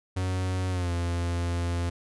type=tone with pitch glide; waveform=45% pulse; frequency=92.5 to 86.31 Hz; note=F#2 to F2; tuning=0 to -20 cents; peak=-26 dBFS; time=0.16-1.9 s; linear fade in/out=10 ms; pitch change=-120 cents; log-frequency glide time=0.7-0.91 s; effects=resampled to 24000 Hz